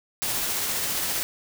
white noise with tremolo, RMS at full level -26 dBFS, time 0.22-1.23 s, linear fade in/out 0 ms, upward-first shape triangle, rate 15 Hz, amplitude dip 25%, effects none

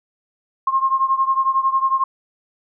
sine beating tone pair, 1065 / 1076 Hz, C6 / C6, +30 / +48 cents, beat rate 11 Hz, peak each -17 / -20 dBFS, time 0.67-2.04 s, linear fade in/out 5 ms, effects none

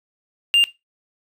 triangle tone, 2799 Hz, F7, 3 cents sharp, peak -9 dBFS, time 0.54-0.64 s, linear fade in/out 0 ms, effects noise-tail reverb RT60 0.2 s tail -17 dB re dry + tanh soft clip ceiling -5 dBFS

